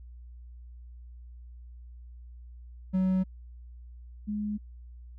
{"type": "tone pair in turn", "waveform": ["triangle", "sine"], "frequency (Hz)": [187.1, 209.2], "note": ["F#3", "G#3"], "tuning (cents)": [20, 13], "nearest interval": "major second", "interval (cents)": 193, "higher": "second", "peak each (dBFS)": [-21, -29], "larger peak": "first", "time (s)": [[2.93, 3.24], [4.27, 4.58]], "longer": "neither", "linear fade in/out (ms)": 20, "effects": ["added 60 Hz sine -44 dBFS peak until 5.18 s"]}